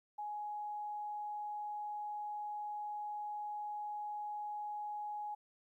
sine tone, 836 Hz, G#5, 11 cents sharp, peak -39 dBFS, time 0.18-5.35 s, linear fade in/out 10 ms, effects 13-bit

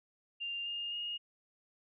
sine tone with pitch steps, 2794 / 2825 / 2856 Hz, F7 / F7 / F7, 0 / +19 / +38 cents, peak -36 dBFS, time 0.4-1.18 s, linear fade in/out 20 ms, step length 260 ms, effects none

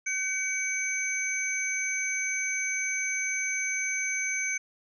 sine tone cluster, 1533 / 2271 / 6200 Hz, G6 / C#7 / G8, -39 / +41 / -20 cents, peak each -36 / -29 / -31 dBFS, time 0.06-4.58 s, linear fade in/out 10 ms, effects tanh soft clip ceiling -19 dBFS

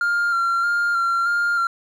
triangle tone with vibrato, 1389 Hz, F6, 10 cents flat, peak -15 dBFS, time 0.01-1.67 s, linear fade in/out 2 ms, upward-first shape square, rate 1.6 Hz, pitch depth 20 cents each way, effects tanh soft clip ceiling -11 dBFS

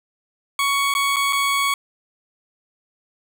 20% pulse tone with dropouts, 1116 Hz, C#6, 11 cents sharp, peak -13 dBFS, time 0.59-1.74 s, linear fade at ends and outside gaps 2 ms, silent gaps 0.94-0.95 / 1.161-1.166 / 1.326-1.33 s, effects none

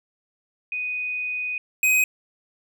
sine / square tone pair in turn, 2489 / 2515 Hz, D#7 / D#7, 0 / +18 cents, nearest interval unison, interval 18 cents, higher second, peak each -25 / -17 dBFS, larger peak second, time 0.72-1.58 / 1.83-2.04 s, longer first, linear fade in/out 2 ms, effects none

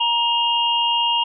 sine tone cluster, 941 / 2834 / 3201 Hz, A#5 / F7 / G7, +16 / +25 / +36 cents, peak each -20 / -19 / -26 dBFS, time 0-1.24 s, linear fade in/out 10 ms, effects none

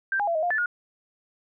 sine tone with pitch steps, 1572 / 819 / 676 / 628 / 704 / 1748 / 1436 Hz, G6 / G#5 / E5 / D#5 / F5 / A6 / F6, +4 / -24 / +43 / +16 / +14 / -12 / +48 cents, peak -22 dBFS, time 0.12-0.659 s, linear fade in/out 2 ms, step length 77 ms, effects none

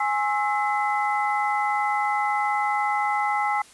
sine tone cluster, 832 / 1071 / 1314 / 2030 Hz, G#5 / C6 / E6 / B6, +3 / +40 / -6 / +47 cents, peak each -23 / -31 / -28 / -29 dBFS, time 0-3.62 s, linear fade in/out 5 ms, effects white hiss -50 dBFS RMS until 3.73 s + resampled to 24000 Hz

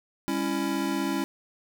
square chord, C# diminished, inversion second, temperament just, 199.57 / 277.2 / 332.6 Hz, G3 / C#4 / E4, +31 / 0 / +16 cents, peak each -33 / -30 / -31 dBFS, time 0.28-1.24 s, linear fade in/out 0 ms, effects none

